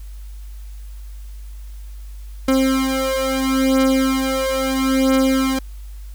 30% pulse beating tone pair, 264.6 / 265.35 Hz, C4 / C4, +20 / +24 cents, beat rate 0.75 Hz, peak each -16 dBFS, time 2.48-5.59 s, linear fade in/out 5 ms, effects added 50 Hz sine -31 dBFS peak until 6.14 s + white hiss -52 dBFS RMS until 6.14 s

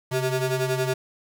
25% pulse ring-modulated tone, 258.8 Hz, C4, 19 cents flat, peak -16 dBFS, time 0.11-0.94 s, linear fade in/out 10 ms, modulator 124 Hz, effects none

